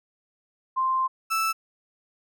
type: tone pair in turn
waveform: sine / 35% pulse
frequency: 1046.5 / 1318.5 Hz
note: C6 / E6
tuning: 0 / 0 cents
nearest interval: major third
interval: 400 cents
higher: second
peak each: -21 dBFS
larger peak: neither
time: 0.76-1.08 / 1.3-1.53 s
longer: first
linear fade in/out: 20 ms
effects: none